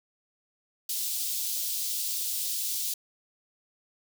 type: high-pass noise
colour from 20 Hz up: white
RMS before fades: -31 dBFS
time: 0.89-2.94 s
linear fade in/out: 5 ms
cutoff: 3500 Hz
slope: 24 dB/octave
effects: none